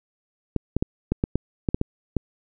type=clicks; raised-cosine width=3 ms; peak=-8 dBFS; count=10; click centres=0.563 / 0.766 / 0.825 / 1.12 / 1.239 / 1.356 / 1.688 / 1.745 / 1.814 / 2.167 s; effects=none